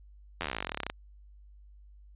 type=slowing click train; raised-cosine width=0.3 ms; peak=-16 dBFS; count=25; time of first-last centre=0.41-0.9 s; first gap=11 ms; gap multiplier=1.05; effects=added 50 Hz sine -51 dBFS peak until 2.15 s + resampled to 8000 Hz